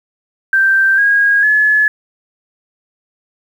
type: tone with pitch steps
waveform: sine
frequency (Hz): 1568 / 1637.4 / 1709.9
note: G6 / G#6 / A6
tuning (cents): 0 / -25 / -50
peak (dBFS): -8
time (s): 0.53-1.88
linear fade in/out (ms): 2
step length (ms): 450
effects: 7-bit